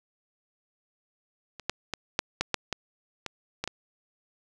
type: clicks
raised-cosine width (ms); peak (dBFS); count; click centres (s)
0.2; -24 / -9 / -13 / -6 / -8 / -7 / -12 / -16 / -13 / -15; 10; 1.597 / 1.696 / 1.937 / 2.191 / 2.41 / 2.543 / 2.727 / 3.263 / 3.64 / 3.676
effects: none